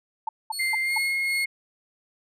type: tone bursts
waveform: sine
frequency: 885 Hz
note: A5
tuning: 10 cents sharp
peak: -24 dBFS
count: 4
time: 0.27-0.98 s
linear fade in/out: 5 ms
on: 20 ms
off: 210 ms
type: tone with tremolo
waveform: 25% pulse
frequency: 4377 Hz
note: C#8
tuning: 23 cents flat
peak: -25 dBFS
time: 0.52-1.45 s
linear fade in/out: 10 ms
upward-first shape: sine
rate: 2.6 Hz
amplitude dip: 70%
type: tone with pitch glide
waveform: sine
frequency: 2093 to 2153 Hz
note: C7 to C7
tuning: 0 to +49 cents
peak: -23 dBFS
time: 0.59-1.46 s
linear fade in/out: 10 ms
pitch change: +49 cents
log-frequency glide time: 0.83-0.96 s
effects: none